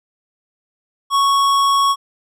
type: tone with tanh clipping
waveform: sine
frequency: 1108.7 Hz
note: C#6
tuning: in tune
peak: -14 dBFS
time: 1.1-1.96 s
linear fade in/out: 50 ms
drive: 17 dB
effects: none